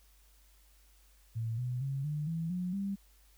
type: tone with pitch steps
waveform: sine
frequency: 113.5 / 124.49 / 136.54 / 149.76 / 164.27 / 180.17 / 197.61 Hz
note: A#2 / B2 / C#3 / D3 / E3 / F#3 / G3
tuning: -46 / +14 / -26 / +34 / -6 / -46 / +14 cents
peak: -32 dBFS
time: 1.35-2.96 s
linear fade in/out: 20 ms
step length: 230 ms
effects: added 50 Hz sine -61 dBFS peak until 3.37 s + white hiss -67 dBFS RMS until 3.37 s

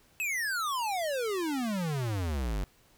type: exponential sweep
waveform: square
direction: down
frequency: 2637 to 44.83 Hz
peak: -30 dBFS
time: 0.2-2.64 s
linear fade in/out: 0 ms
effects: pink hiss -63 dBFS RMS until 2.97 s

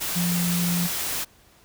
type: tone in noise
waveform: sine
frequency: 174.61 Hz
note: F3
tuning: in tune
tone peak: -22 dBFS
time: 0.15-0.88 s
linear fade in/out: 20 ms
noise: white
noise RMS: -28 dBFS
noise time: 0-1.25 s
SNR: +3 dB
effects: pink hiss -56 dBFS RMS until 1.64 s

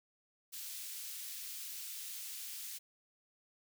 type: high-pass noise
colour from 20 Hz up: white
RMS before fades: -45 dBFS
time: 0.52-2.79 s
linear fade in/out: 20 ms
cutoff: 2800 Hz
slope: 12 dB/octave
effects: none

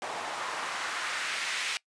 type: noise with band-pass filter sweep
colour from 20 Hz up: white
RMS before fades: -34 dBFS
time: 0.02-1.77 s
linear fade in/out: 0 ms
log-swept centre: 740 to 2400 Hz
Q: 1.3
effects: noise-tail reverb RT60 0.1 s tail -22 dB re dry + resampled to 22050 Hz

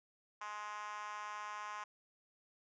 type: tone with high-pass filter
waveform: 5% pulse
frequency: 209.5 Hz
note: G#3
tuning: 15 cents sharp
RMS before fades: -45 dBFS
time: 0.41-1.84 s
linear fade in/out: 5 ms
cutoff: 990 Hz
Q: 4.5
effects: resampled to 16000 Hz

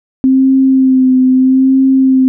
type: tone with vibrato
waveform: sine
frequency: 261.6 Hz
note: C4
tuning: in tune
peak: -5 dBFS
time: 0.24-2.28 s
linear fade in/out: 0 ms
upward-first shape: sine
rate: 0.78 Hz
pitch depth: 29 cents each way
effects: none

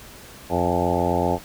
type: harmonic tone with a mistuned harmonic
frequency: 87.6 Hz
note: F2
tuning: 6 cents sharp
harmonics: 1 / 2 / 3 / 4 / 5 / 6 / 7 / 8 / 9 / 10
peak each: -28 / -28 / -28 / -28 / -28 / -28 / -28 / -28 / -28 / -28 dBFS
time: 0.49-1.39 s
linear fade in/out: 50 ms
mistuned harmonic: 9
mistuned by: +47 cents
effects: pink hiss -43 dBFS RMS until 1.44 s

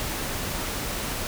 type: noise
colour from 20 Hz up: pink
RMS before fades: -30 dBFS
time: 0-1.27 s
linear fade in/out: 0 ms
effects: none

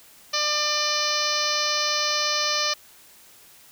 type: harmonic tone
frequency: 597 Hz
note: D5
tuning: 28 cents sharp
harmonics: 1 / 2 / 3 / 4 / 5 / 6 / 7 / 8 / 9 / 10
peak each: -32 / -29 / -32 / -32 / -32 / -34 / -29 / -30 / -30 / -30 dBFS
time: 0.33-2.74 s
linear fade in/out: 10 ms
effects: white hiss -51 dBFS RMS until 3.71 s

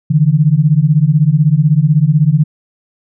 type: beating tone pair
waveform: sine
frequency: 143.8 / 159.8 Hz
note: D3 / D#3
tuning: -36 / +47 cents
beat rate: 16 Hz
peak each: -10 dBFS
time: 0.1-2.44 s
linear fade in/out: 10 ms
effects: none

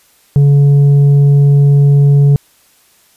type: tone with tanh clipping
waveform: sine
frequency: 142 Hz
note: C#3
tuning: 42 cents sharp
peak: -5 dBFS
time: 0.36-2.36 s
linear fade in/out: 0 ms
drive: 4 dB
effects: white hiss -50 dBFS RMS until 3.16 s + resampled to 32000 Hz

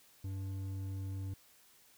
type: tone with hard clipping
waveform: triangle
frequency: 96.4 Hz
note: G2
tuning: 28 cents flat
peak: -39 dBFS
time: 0.24-1.34 s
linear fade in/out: 5 ms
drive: 10 dB
effects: white hiss -64 dBFS RMS until 1.97 s

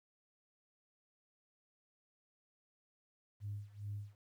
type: tone with tremolo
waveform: sine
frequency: 102.6 Hz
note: G#2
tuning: 21 cents flat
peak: -38 dBFS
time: 3.4-4.16 s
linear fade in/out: 50 ms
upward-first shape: sine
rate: 2.4 Hz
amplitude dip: 90%
effects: tanh soft clip ceiling -34 dBFS + 12-bit

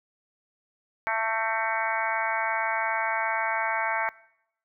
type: harmonic tone with a mistuned harmonic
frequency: 222.8 Hz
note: A3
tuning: 22 cents sharp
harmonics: 3 / 4 / 5 / 6 / 7 / 8 / 9 / 10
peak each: -33 / -29 / -34 / -35 / -31 / -36 / -37 / -33 dBFS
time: 1.07-4.09 s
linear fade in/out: 0 ms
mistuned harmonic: 8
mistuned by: +37 cents
effects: noise-tail reverb RT60 0.8 s tail -22 dB re dry

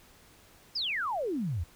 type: exponential sweep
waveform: sine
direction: down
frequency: 5380 to 73.42 Hz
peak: -29 dBFS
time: 0.75-1.64 s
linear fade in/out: 10 ms
effects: pink hiss -58 dBFS RMS until 1.75 s

